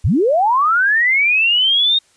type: linear sweep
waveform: sine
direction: up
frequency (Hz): 57 to 3726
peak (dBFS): -11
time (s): 0.04-1.99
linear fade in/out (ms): 10
effects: white hiss -55 dBFS RMS until 2.16 s + resampled to 22050 Hz